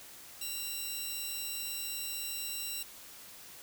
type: tone pair together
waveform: 10% pulse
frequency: 2774 / 3943 Hz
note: F7 / B7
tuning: -12 / -4 cents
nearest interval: tritone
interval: 608 cents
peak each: -31 / -31 dBFS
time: 0.41-2.83 s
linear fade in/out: 5 ms
effects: white hiss -51 dBFS RMS until 3.62 s